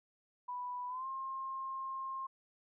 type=tone with pitch glide; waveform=sine; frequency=987.8 to 1064.8 Hz; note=B5 to C6; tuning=0 to +30 cents; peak=-38 dBFS; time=0.48-2.27 s; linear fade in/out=10 ms; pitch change=+130 cents; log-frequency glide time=0.88-1.07 s; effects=none